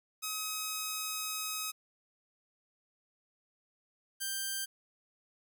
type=tone pair in turn; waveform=5% pulse; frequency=1269 / 1575 Hz; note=D#6 / G6; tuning=+34 / +8 cents; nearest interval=major third; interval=374 cents; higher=second; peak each=-23 dBFS; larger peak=neither; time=0.22-1.72 / 4.2-4.66 s; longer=first; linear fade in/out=20 ms; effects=none